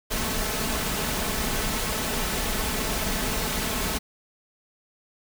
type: noise with comb filter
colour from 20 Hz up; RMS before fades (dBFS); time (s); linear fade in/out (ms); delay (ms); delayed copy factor
pink; -27; 0.1-3.99; 20; 4.6; +0.5
effects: none